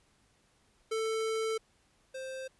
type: tone pair in turn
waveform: square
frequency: 443.3 / 524.9 Hz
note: A4 / C5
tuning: +13 / +5 cents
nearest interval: minor third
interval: 292 cents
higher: second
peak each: -31 / -39 dBFS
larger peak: first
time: 0.91-1.58 / 2.14-2.48 s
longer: first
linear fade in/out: 10 ms
effects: pink hiss -69 dBFS RMS until 2.59 s + resampled to 24000 Hz